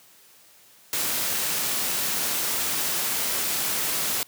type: noise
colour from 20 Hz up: white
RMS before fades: -26 dBFS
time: 0.93-4.23 s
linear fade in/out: 0 ms
effects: white hiss -54 dBFS RMS until 4.27 s + high-pass 100 Hz 12 dB/octave